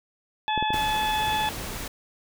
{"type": "harmonic tone", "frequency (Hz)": 860, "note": "A5", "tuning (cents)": -40, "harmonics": [1, 2, 3, 4], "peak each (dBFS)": [-24, -33, -34, -31], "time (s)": [0.48, 1.49], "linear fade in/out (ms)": 0}
{"type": "clicks", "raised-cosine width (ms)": 2, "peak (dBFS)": -17, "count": 4, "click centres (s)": [0.577, 0.626, 0.705, 0.743]}
{"type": "noise", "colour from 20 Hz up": "pink", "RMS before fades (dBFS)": -34, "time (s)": [0.73, 1.88], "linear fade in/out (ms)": 5}
{"effects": []}